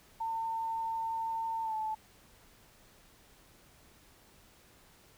sine tone with pitch glide, 903 to 870.7 Hz, A5 to A5, +45 to -18 cents, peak -32 dBFS, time 0.2-1.95 s, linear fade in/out 10 ms, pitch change -63 cents, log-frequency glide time 1.62-1.75 s, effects pink hiss -61 dBFS RMS until 5.17 s

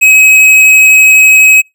sine tone with tanh clipping, 2548 Hz, D#7, 41 cents sharp, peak -3 dBFS, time 0.01-1.62 s, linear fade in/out 20 ms, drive 13 dB, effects noise-tail reverb RT60 0.2 s tail -26 dB re dry

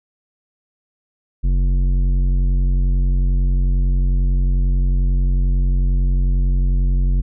triangle tone with tanh clipping, 45.58 Hz, F#1, 25 cents flat, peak -15 dBFS, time 1.43-7.22 s, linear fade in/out 20 ms, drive 15 dB, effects none

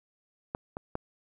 clicks, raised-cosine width 1 ms, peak -18 / -22 / -18 dBFS, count 3, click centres 0.549 / 0.769 / 0.954 s, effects 10-bit

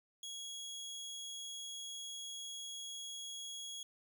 25% pulse tone, 3322 Hz, G#7, in tune, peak -40 dBFS, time 0.23-3.83 s, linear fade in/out 2 ms, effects none

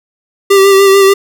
square tone with vibrato, 392 Hz, G4, in tune, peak -4 dBFS, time 0.5-1.14 s, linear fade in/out 10 ms, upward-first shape sine, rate 6.8 Hz, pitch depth 27 cents each way, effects none

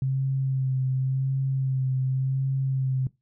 sine tone with vibrato, 132.5 Hz, C3, 22 cents sharp, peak -22 dBFS, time 0.02-3.07 s, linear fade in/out 2 ms, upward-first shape sine, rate 0.9 Hz, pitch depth 25 cents each way, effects noise-tail reverb RT60 0.2 s tail -20 dB re dry

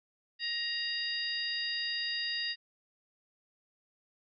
harmonic tone with a mistuned harmonic, 938 Hz, A#5, 11 cents sharp, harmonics 2 / 3 / 4 / 5, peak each -37 / -39 / -39 / -36 dBFS, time 0.39-2.56 s, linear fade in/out 50 ms, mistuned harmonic 5, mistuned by +43 cents, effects none

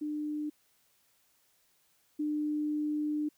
sine tone pair in turn, 300 / 300 Hz, D4 / D4, +37 / +37 cents, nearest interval unison, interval 0 cents, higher neither, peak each -32 / -29 dBFS, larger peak second, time 0.01-0.5 / 2.19-3.29 s, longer second, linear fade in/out 10 ms, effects white hiss -70 dBFS RMS until 3.37 s

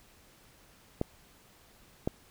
clicks, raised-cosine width 2 ms, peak -15 dBFS, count 2, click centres 1.014 / 2.075 s, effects pink hiss -60 dBFS RMS until 2.3 s

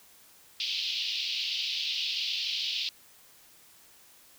pink band-pass noise, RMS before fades -32 dBFS, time 0.6-2.89 s, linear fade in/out 0 ms, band 2700 to 4900 Hz, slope 48 dB/octave, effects white hiss -57 dBFS RMS until 4.38 s

